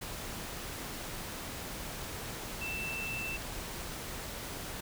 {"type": "tone in noise", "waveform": "sine", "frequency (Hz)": 2666, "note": "E7", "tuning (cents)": 19, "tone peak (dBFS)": -36, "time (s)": [2.61, 3.37], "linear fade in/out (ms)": 10, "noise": "pink", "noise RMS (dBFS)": -41, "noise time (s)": [0.01, 4.81], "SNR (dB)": 2, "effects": []}